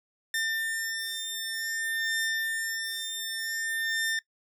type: beating tone pair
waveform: sawtooth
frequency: 1800 / 1800.54 Hz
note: A6 / A6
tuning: +39 / +39 cents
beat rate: 0.54 Hz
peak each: -28 / -31 dBFS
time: 0.34-4.19 s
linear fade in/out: 2 ms
effects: noise-tail reverb RT60 0.1 s tail -21 dB re dry